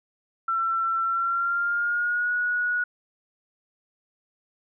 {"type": "tone with pitch glide", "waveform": "sine", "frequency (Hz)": [1346, 1459.4], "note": ["E6", "F#6"], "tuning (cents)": [36, -24], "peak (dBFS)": -22, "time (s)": [0.48, 2.84], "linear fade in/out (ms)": 5, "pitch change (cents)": 140, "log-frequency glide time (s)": [1.04, 2.32], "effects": []}